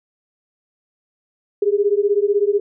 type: beating tone pair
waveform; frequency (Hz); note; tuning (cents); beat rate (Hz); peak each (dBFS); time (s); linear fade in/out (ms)
sine; 400 / 416; G4 / G#4; +35 / +3; 16; -17; 1.62-2.6; 5
effects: none